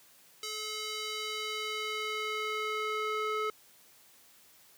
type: tone with band-pass filter sweep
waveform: square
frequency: 430 Hz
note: A4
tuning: 40 cents flat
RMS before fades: -35 dBFS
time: 0.43-3.5 s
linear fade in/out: 2 ms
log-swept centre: 5200 to 1300 Hz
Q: 1.1
effects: white hiss -60 dBFS RMS until 4.77 s + high-pass 80 Hz 12 dB/octave